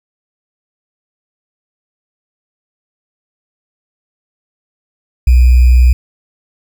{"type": "tone with sample-and-hold", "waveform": "sine", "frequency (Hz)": 62, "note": "B1", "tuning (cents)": 7, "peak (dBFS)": -3, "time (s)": [5.27, 5.93], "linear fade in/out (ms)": 5, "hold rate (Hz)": 2450, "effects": []}